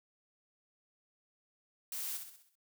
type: noise with echo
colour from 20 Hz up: blue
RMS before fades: -40 dBFS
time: 1.92-2.17 s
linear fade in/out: 2 ms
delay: 64 ms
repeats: 6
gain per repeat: -6 dB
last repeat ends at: 2.554 s
effects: none